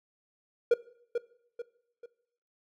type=tone with echo; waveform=triangle; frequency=475.1 Hz; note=A#4; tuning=33 cents sharp; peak=-16 dBFS; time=0.71-0.74 s; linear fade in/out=5 ms; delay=440 ms; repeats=3; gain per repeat=-8 dB; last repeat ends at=2.06 s; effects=noise-tail reverb RT60 0.7 s tail -20 dB re dry